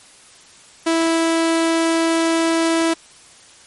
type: tone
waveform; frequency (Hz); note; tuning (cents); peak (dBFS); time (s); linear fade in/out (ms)
sawtooth; 328.8; E4; -4; -11; 0.86-2.94; 10
effects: white hiss -46 dBFS RMS until 3.66 s + MP3 48 kbps